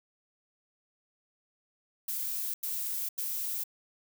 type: noise bursts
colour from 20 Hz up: violet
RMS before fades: -34 dBFS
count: 3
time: 2.08-3.638 s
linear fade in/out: 5 ms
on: 460 ms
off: 89 ms
effects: none